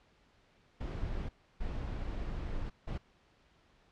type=noise bursts at uneven times; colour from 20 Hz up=brown; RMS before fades=-37 dBFS; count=3; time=0.8-1.29 / 1.6-2.7 / 2.87-2.98 s; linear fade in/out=10 ms; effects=pink hiss -67 dBFS RMS until 3.91 s + low-pass 4000 Hz 12 dB/octave